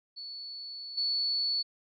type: tone with level steps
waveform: sine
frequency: 4435 Hz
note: C#8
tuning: in tune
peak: -39 / -27 dBFS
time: 0.16-1.63 s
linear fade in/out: 20 ms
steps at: 0.97 s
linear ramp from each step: 10 ms
effects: none